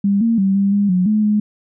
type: tone with pitch steps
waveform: sine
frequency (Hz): 199.9 / 229.4 / 193.7 / 198.1 / 202.6 / 181.9 / 213.5 / 210.2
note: G3 / A#3 / G3 / G3 / G#3 / F#3 / G#3 / G#3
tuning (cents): +34 / -28 / -20 / +18 / -43 / -29 / +48 / +21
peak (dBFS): -12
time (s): 0.04-1.4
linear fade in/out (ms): 5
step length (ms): 170
effects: none